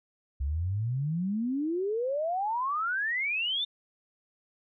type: exponential sweep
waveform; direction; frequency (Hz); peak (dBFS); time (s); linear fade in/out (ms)
sine; up; 65.41 to 3646; -27; 0.4-3.65; 10
effects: none